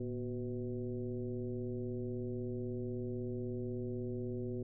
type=tone with frequency modulation; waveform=sine; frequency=241.9 Hz; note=B3; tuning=36 cents flat; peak=-36 dBFS; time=0-4.63 s; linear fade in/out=5 ms; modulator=130 Hz; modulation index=1.5; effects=none